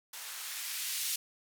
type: noise with band-pass filter sweep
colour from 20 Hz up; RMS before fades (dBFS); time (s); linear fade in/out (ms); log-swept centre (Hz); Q
violet; -38; 0.13-1.16; 5; 820 to 3300; 0.88
effects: none